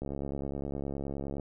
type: click train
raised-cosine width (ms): 2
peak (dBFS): -23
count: 97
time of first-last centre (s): 0.02-1.397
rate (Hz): 69.7
effects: none